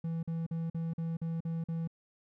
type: tone bursts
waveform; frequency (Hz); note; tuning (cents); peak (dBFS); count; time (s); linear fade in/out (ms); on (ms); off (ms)
triangle; 164.81; E3; 0; -30; 8; 0.04-1.875; 5; 190; 45
effects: none